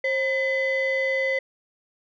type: tone pair together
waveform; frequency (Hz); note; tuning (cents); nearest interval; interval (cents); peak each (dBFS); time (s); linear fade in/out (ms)
sine; 533.3 / 2018; C5 / B6; +33 / +37; octave + major seventh; 2304; -22; 0.04-1.39; 5
effects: tanh soft clip ceiling -18 dBFS